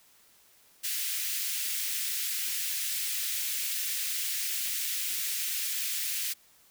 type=high-pass noise; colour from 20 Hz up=white; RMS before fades=-32 dBFS; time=0.83-6.34 s; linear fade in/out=20 ms; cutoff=1900 Hz; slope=24 dB/octave; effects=white hiss -61 dBFS RMS until 6.7 s